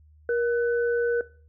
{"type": "tone pair together", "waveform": "sine", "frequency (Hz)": [473.8, 1501.4], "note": ["A#4", "F#6"], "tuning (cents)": [28, 25], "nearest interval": "octave + minor sixth", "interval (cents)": 1997, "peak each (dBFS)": [-22, -30], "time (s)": [0.29, 1.21], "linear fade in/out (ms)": 2, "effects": ["noise-tail reverb RT60 0.4 s tail -18 dB re dry", "added 76 Hz sine -52 dBFS peak until 1.48 s"]}